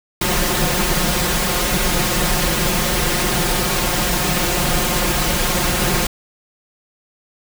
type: noise with comb filter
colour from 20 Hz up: pink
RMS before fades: -18 dBFS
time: 0.21-6.07 s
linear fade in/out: 5 ms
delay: 5.6 ms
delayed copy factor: +0.95
effects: none